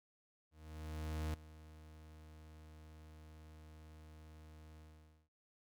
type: tone with ADSR envelope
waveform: 40% pulse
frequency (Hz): 77.78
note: D#2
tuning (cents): 0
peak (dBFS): -36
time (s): 0.51-5.29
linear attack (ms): 830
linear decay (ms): 6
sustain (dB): -18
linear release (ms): 510
effects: none